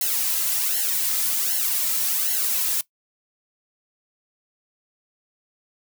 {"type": "noise with flanger", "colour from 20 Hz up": "blue", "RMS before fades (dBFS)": -23, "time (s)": [0.01, 2.81], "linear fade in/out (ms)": 2, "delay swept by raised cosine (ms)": [0.82, 2.72], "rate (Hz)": 1.3, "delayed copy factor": -1, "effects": ["noise-tail reverb RT60 0.1 s tail -19 dB re dry"]}